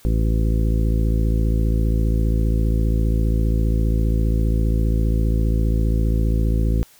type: harmonic tone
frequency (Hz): 55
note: A1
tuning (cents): 0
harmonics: 1 / 2 / 3 / 4 / 5 / 6 / 7 / 9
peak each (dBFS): -17 / -23 / -27 / -29 / -31 / -33 / -34 / -36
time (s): 0.05-6.83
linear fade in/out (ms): 0
effects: white hiss -51 dBFS RMS until 6.99 s